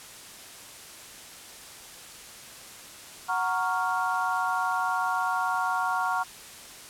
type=chord; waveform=sine; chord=Gb major seventh; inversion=none; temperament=equal; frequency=740 / 932.3 / 1108.7 / 1396.9 Hz; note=Gb5 / Bb5 / Db6 / F6; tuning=0 / 0 / 0 / 0 cents; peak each=-30 dBFS; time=3.28-6.24 s; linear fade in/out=20 ms; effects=white hiss -45 dBFS RMS until 6.89 s + low-pass 11000 Hz 12 dB/octave